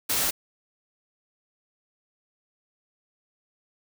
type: noise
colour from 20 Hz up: white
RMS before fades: -25 dBFS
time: 0.09-0.31 s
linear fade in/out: 10 ms
effects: none